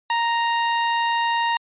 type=tone; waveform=sawtooth; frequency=932.3 Hz; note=A#5; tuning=in tune; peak=-15 dBFS; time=0.1-1.57 s; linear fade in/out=2 ms; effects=resampled to 8000 Hz